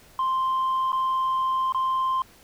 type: tone with dropouts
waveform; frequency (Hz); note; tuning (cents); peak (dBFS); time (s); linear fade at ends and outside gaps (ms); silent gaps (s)
sine; 1046.5; C6; 0; -19; 0.19-2.22; 2; 0.92-0.929 / 1.723-1.746
effects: tanh soft clip ceiling -20 dBFS + pink hiss -53 dBFS RMS until 2.43 s